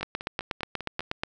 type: two click trains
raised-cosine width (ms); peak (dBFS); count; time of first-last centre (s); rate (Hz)
0.3; -12 / -19; 11 / 6; 0.03-1.235 / 0.01-1.006; 8.3 / 5.02
effects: none